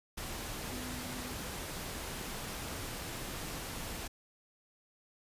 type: tone in noise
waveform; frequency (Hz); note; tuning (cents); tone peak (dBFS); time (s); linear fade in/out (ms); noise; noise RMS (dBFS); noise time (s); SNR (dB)
sine; 249.6; B3; +19; -44; 0.72-1.34; 10; pink; -41; 0.17-4.08; -6
effects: resampled to 32000 Hz